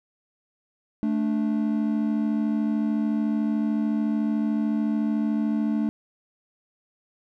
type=tone pair together; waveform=triangle; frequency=218.5 / 292.2 Hz; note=A3 / D4; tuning=-12 / -9 cents; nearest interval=perfect fourth; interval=503 cents; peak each=-21 / -25 dBFS; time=1.03-5.89 s; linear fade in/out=0 ms; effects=none